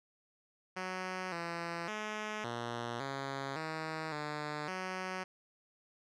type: tone with pitch steps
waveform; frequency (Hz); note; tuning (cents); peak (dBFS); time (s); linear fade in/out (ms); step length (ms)
5% pulse; 185.4 / 169.6 / 213.4 / 118.5 / 136.9 / 158.4 / 149.8 / 186.1; F#3 / E3 / G#3 / A#2 / C#3 / D#3 / D3 / F#3; +4 / +50 / +47 / +29 / -21 / +31 / +35 / +10; -26; 0.76-5.24; 10; 560
effects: low-pass 5000 Hz 12 dB/octave